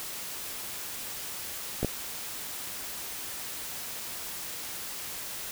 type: clicks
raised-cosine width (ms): 2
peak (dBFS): -15 / -13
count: 2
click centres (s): 1.83 / 1.847
effects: white hiss -38 dBFS RMS until 5.51 s